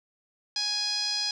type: tone with low-pass filter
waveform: 5% pulse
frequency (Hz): 830.6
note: G#5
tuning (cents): 0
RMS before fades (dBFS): -29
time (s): 0.56-1.31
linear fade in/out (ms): 2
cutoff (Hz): 4800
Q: 7.8
effects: none